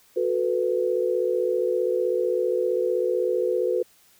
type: tone cluster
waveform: sine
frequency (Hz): 365.2 / 441.8 / 497.3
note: F#4 / A4 / B4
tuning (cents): -23 / +7 / +12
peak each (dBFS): -25 / -27 / -24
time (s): 0.16-3.83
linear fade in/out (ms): 10
effects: white hiss -58 dBFS RMS until 4.19 s